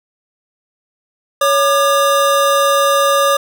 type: tone pair together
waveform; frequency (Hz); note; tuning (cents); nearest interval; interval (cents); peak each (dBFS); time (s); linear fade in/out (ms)
square; 558.5 / 1200; C#5 / D6; +13 / +37; octave + minor second; 1324; -14; 1.41-3.37; 5
effects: none